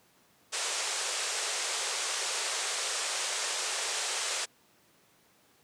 white band-pass noise, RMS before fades -33 dBFS, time 0.52-4.46 s, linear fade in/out 20 ms, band 390 to 8800 Hz, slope 48 dB/octave, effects pink hiss -64 dBFS RMS until 5.63 s + high-pass 150 Hz 12 dB/octave

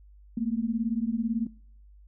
sine beating tone pair, 220 / 238 Hz, A3 / A#3, 0 / +36 cents, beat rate 18 Hz, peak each -29 dBFS, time 0.37-1.47 s, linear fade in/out 5 ms, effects noise-tail reverb RT60 0.6 s tail -23 dB re dry + added 50 Hz sine -50 dBFS peak until 2.07 s

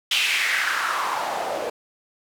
white noise with band-pass filter sweep, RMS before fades -24 dBFS, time 0.11-1.7 s, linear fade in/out 5 ms, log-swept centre 3000 to 510 Hz, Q 3.6, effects none

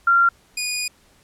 sine / 15% pulse tone pair in turn, 1381 / 2461 Hz, F6 / D#7, -20 / -20 cents, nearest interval minor seventh, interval 1000 cents, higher second, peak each -12 / -16 dBFS, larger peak first, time 0.07-0.29 / 0.57-0.88 s, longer second, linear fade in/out 5 ms, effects pink hiss -56 dBFS RMS until 1.23 s + low-pass 12000 Hz 12 dB/octave

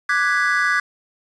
triangle chord, G# half-diminished seventh, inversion second, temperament equal, 1174.7 / 1480 / 1661.2 / 1975.5 Hz, D6 / F#6 / G#6 / B6, 0 / 0 / 0 / 0 cents, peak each -21 / -20 / -18 / -22 dBFS, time 0.09-0.8 s, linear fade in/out 5 ms, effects resampled to 22050 Hz + 7-bit

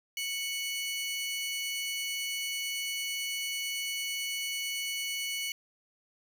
sawtooth tone pair together, 2217 / 2959 Hz, C#7 / F#7, 0 / -1 cents, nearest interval perfect fourth, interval 499 cents, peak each -32 / -32 dBFS, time 0.17-5.52 s, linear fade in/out 2 ms, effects none

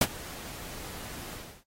pink noise with ADSR envelope, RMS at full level -20 dBFS, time 0.01-1.64 s, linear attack 4 ms, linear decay 47 ms, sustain -22 dB, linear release 310 ms, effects AAC 48 kbps

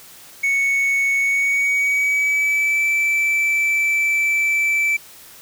triangle tone with pitch glide, 2217 to 2323 Hz, C#7 to D7, 0 to -20 cents, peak -14 dBFS, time 0.43-4.97 s, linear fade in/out 10 ms, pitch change +80 cents, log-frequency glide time 1.19-2.87 s, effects white hiss -43 dBFS RMS until 5.41 s

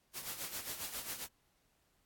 white noise with tremolo, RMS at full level -40 dBFS, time 0.13-1.28 s, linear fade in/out 50 ms, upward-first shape sine, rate 7.4 Hz, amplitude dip 65%, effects pink hiss -75 dBFS RMS until 2.05 s + AAC 64 kbps

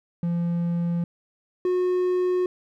triangle tone pair in turn, 171.5 / 363.4 Hz, F3 / F#4, -31 / -31 cents, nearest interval octave + minor second, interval 1300 cents, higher second, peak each -20 / -18 dBFS, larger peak second, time 0.23-1.04 / 1.65-2.46 s, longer neither, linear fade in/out 2 ms, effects none

